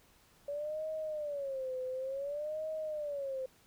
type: tone with vibrato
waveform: sine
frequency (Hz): 567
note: C#5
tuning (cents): +39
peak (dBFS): -35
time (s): 0.48-3.46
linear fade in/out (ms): 5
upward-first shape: sine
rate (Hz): 0.56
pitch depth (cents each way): 180
effects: pink hiss -65 dBFS RMS until 3.66 s